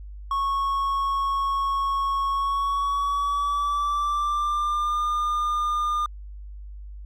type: tone with pitch glide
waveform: triangle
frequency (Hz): 1102 to 1208.7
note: C#6 to D6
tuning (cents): -11 to +49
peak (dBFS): -20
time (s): 0.31-6.06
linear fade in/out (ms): 2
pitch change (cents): +160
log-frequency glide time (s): 2.3-5.03
effects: added 50 Hz sine -36 dBFS peak until 7.05 s